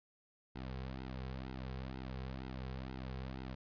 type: tone with flanger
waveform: sawtooth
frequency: 65 Hz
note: C2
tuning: 11 cents flat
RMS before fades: -44 dBFS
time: 0.55-3.55 s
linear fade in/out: 10 ms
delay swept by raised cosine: 1.7 to 3.4 ms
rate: 2.1 Hz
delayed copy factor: -0.8
effects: resampled to 11025 Hz